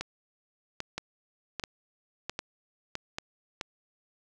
two click trains, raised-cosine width 0.2 ms, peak -16 / -16 dBFS, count 5 / 5, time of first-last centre 0.01-3.185 / 0.98-3.612 s, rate 1.26 / 1.52 Hz, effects none

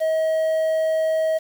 triangle tone with quantisation, 637 Hz, D#5, 41 cents sharp, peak -16 dBFS, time 0-1.39 s, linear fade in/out 20 ms, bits 7, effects none

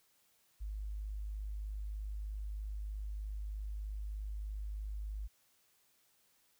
sine tone, 51.6 Hz, G#1, 10 cents flat, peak -38 dBFS, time 0.6-5.28 s, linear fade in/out 20 ms, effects white hiss -72 dBFS RMS until 6.59 s

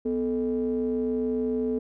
triangle ring-modulated tone, 93.3 Hz, F#2, 15 cents sharp, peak -19 dBFS, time 0.05-1.79 s, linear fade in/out 10 ms, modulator 343 Hz, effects none

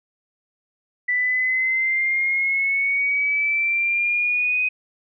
sine exponential sweep, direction up, 1975.5 to 2509 Hz, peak -18 dBFS, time 1.08-4.69 s, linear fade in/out 10 ms, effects none

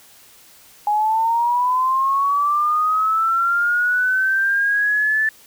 sine linear sweep, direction up, 827 to 1760 Hz, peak -15 dBFS, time 0.87-5.29 s, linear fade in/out 2 ms, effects white hiss -48 dBFS RMS until 5.46 s

